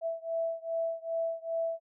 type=beating tone pair; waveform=sine; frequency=659.3 / 661.8 Hz; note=E5 / E5; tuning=0 / +7 cents; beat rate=2.5 Hz; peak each=-33 / -34 dBFS; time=0.01-1.8 s; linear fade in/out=50 ms; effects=none